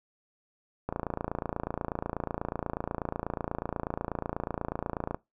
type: click train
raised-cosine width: 1 ms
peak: -17 dBFS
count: 121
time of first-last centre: 0.89-5.145 s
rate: 28.2 Hz
effects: noise-tail reverb RT60 0.2 s tail -21 dB re dry